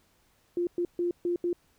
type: tone bursts at uneven times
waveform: sine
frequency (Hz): 349.2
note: F4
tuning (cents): 0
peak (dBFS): -25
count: 5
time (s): 0.57-0.67 / 0.78-0.85 / 0.99-1.11 / 1.25-1.36 / 1.44-1.53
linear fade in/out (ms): 2
effects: pink hiss -67 dBFS RMS until 1.78 s